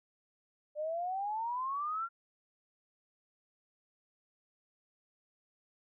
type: exponential sweep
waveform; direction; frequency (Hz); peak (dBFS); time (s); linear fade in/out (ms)
sine; up; 590 to 1395; -33; 0.75-2.09; 50
effects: none